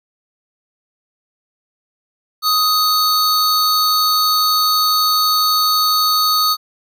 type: tone pair together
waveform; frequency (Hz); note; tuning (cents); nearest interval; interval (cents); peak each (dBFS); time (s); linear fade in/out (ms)
square; 1250 / 4454; D#6 / C#8; +8 / +7; octave + minor seventh; 2199; -16; 2.42-6.57; 50
effects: none